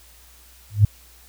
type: tone with exponential growth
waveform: sine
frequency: 103.83 Hz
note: G#2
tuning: in tune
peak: -6 dBFS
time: 0.7-0.85 s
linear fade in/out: 5 ms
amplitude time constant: 32 ms
effects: added 60 Hz sine -51 dBFS peak until 1.28 s + white hiss -51 dBFS RMS until 1.28 s